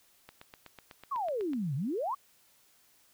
click train, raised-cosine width 0.3 ms, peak -31 dBFS, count 11, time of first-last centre 0.29-1.534 s, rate 8.04 Hz
sine exponential two-way sweep, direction down then up, 1174.7 to 126.5 to 1174.7 Hz, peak -30 dBFS, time 1.11-2.15 s, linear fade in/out 10 ms, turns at 1.75 s
effects white hiss -65 dBFS RMS until 3.13 s

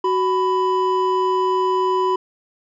triangle tone pair together, 373.1 / 996 Hz, F#4 / B5, +14 / +14 cents, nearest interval octave + perfect fourth, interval 1700 cents, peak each -17 dBFS, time 0.04-2.16 s, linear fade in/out 5 ms, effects resampled to 16000 Hz

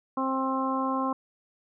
harmonic tone, 264.6 Hz, C4, 20 cents sharp, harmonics 1 / 2 / 3 / 4 / 5, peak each -29 / -34 / -34 / -29 / -38 dBFS, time 0.17-1.13 s, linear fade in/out 5 ms, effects none

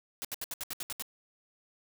white noise bursts, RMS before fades -37 dBFS, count 9, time 0.22-1.023 s, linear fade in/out 0 ms, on 27 ms, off 70 ms, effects none

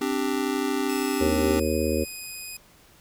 square chord, C suspended second, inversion none, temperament just, 261.6 / 294.3 / 392.4 Hz, C4 / D4 / G4, 0 / +4 / +2 cents, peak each -29 dBFS, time 0.01-1.6 s, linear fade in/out 5 ms
10% pulse tone with pitch glide, 2600 to 2497 Hz, E7 to D#7, -24 to +6 cents, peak -27 dBFS, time 0.89-2.57 s, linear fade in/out 5 ms, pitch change -70 cents, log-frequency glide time 1.04-1.65 s
harmonic tone, 77.78 Hz, D#2, in tune, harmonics 1 / 3 / 4 / 5 / 6 / 7, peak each -29 / -29 / -29 / -29 / -29 / -29 dBFS, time 1.2-2.05 s, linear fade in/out 20 ms
effects pink hiss -55 dBFS RMS until 3 s

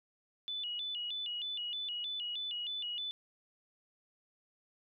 sine tone with vibrato, 3187 Hz, G7, 28 cents sharp, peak -36 dBFS, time 0.48-3.11 s, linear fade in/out 0 ms, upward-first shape square, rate 3.2 Hz, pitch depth 160 cents each way, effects none

